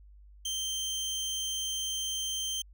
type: tone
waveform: 25% pulse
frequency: 3136 Hz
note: G7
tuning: in tune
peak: -28 dBFS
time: 0.45-2.62 s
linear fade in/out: 5 ms
effects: added 50 Hz sine -51 dBFS peak until 2.73 s